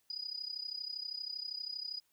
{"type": "tone with amplitude modulation", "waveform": "sine", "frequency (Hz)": 4938, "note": "D#8", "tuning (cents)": -14, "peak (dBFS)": -35, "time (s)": [0.1, 2], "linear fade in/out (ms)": 2, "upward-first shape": "sine", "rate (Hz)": 32.6, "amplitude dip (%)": 85, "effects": ["white hiss -75 dBFS RMS until 2.12 s"]}